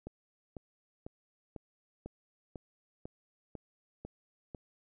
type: click train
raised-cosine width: 2 ms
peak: -29 dBFS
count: 10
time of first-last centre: 0.07-4.548 s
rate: 2.01 Hz
effects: none